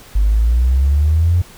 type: exponential sweep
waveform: triangle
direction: up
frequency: 49 to 90.2 Hz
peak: -6 dBFS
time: 0.15-1.42 s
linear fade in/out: 10 ms
effects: tanh soft clip ceiling -8 dBFS + pink hiss -41 dBFS RMS until 1.57 s